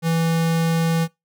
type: tone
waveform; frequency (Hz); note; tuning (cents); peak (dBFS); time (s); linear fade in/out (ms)
square; 164.81; E3; 0; -18; 0.02-1.08; 50
effects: noise-tail reverb RT60 0.2 s tail -23 dB re dry